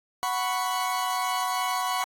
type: chord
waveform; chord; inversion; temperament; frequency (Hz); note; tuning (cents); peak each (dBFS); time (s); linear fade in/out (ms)
40% pulse; F# suspended fourth; none; equal; 740 / 987.8 / 1108.7; F#5 / B5 / C#6; 0 / 0 / 0; -29; 0.23-2.04; 0
effects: AAC 48 kbps